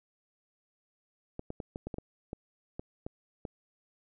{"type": "clicks", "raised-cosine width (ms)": 2, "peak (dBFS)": -24, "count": 11, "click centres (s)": [1.394, 1.504, 1.602, 1.759, 1.87, 1.942, 1.984, 2.331, 2.795, 3.065, 3.452], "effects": []}